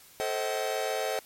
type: chord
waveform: 45% pulse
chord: A diminished seventh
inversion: none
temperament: just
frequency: 440 / 528 / 633.6 / 760.3 Hz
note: A4 / C5 / Eb5 / Gb5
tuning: 0 / +16 / +31 / +47 cents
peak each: -34 dBFS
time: 0.2-1.19 s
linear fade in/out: 0 ms
effects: white hiss -54 dBFS RMS until 1.25 s + MP3 64 kbps